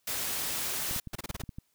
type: noise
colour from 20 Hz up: white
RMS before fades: -33 dBFS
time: 0.07-1 s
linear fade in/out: 5 ms
type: clicks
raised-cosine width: 5 ms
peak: -27 dBFS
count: 9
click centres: 0.911 / 0.963 / 1.073 / 1.147 / 1.303 / 1.349 / 1.437 / 1.492 / 1.585 s
type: noise bursts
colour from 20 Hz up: pink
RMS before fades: -37 dBFS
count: 6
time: 1.13-1.42 s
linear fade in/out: 5 ms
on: 25 ms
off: 28 ms
effects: white hiss -73 dBFS RMS until 1.74 s